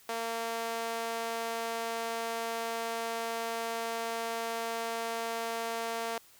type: tone with high-pass filter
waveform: sawtooth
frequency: 229.1 Hz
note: A#3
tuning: 30 cents flat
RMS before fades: -35 dBFS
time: 0.09-6.18 s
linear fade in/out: 0 ms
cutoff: 600 Hz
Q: 1.4
effects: white hiss -59 dBFS RMS until 6.39 s